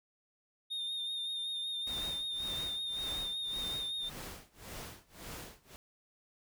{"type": "tone with vibrato", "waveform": "triangle", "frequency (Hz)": 3660, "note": "A#7", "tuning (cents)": -32, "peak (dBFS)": -34, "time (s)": [0.7, 4.1], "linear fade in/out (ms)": 20, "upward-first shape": "sine", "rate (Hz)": 5.3, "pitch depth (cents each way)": 30}
{"type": "noise with tremolo", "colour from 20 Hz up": "pink", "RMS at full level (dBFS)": -44, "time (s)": [1.87, 5.76], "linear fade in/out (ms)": 0, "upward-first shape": "sine", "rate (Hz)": 1.8, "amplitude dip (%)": 95}
{"effects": []}